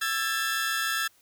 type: tone cluster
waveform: sawtooth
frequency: 1331 / 1627 / 1754 Hz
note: E6 / G#6 / A6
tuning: +16 / -36 / -6 cents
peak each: -27 dBFS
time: 0.01-1.08 s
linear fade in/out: 10 ms
effects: white hiss -62 dBFS RMS until 1.21 s